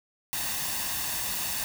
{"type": "noise with comb filter", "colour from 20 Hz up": "white", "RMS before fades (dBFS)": -31, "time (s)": [0.33, 1.64], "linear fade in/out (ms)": 0, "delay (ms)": 1.1, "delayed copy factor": 0.55, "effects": []}